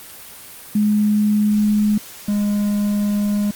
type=tone pair in turn; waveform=sine / triangle; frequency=210 / 206 Hz; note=G#3 / G#3; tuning=+19 / -14 cents; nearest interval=unison; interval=33 cents; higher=first; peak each=-13 / -14 dBFS; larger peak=first; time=0.75-1.98 / 2.28-3.51 s; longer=neither; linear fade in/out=5 ms; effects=white hiss -38 dBFS RMS until 3.55 s + Opus 32 kbps